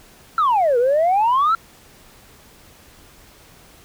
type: exponential two-way sweep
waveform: sine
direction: down then up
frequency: 1372 to 466.2 to 1372 Hz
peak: -12 dBFS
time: 0.38-1.55 s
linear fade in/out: 2 ms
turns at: 0.78 s
effects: tanh soft clip ceiling -11 dBFS + pink hiss -48 dBFS RMS until 3.84 s